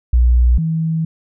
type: tone pair in turn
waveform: sine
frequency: 60.5 / 161.52 Hz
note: B1 / E3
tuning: -35 / -35 cents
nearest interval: octave + perfect fourth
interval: 1700 cents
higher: second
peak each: -8 / -15 dBFS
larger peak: first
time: 0.13-0.58 / 0.58-1.05 s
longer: second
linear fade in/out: 5 ms
effects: none